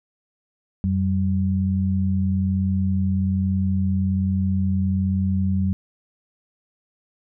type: tone pair together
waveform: sine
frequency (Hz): 90.42 / 191.6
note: F#2 / G3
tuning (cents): -39 / -39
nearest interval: octave + minor second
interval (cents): 1300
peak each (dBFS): -21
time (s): 0.84-5.73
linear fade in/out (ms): 0
effects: none